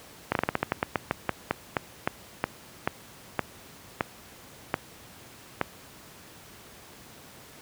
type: slowing click train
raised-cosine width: 0.5 ms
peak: -8 dBFS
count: 21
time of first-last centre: 0.32-5.613 s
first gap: 32 ms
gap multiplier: 1.19
effects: pink hiss -49 dBFS RMS until 7.61 s + high-pass 80 Hz 12 dB/octave